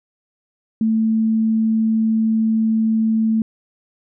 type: tone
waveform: sine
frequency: 221.7 Hz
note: A3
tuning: 13 cents sharp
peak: -14 dBFS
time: 0.81-3.42 s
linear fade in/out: 2 ms
effects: none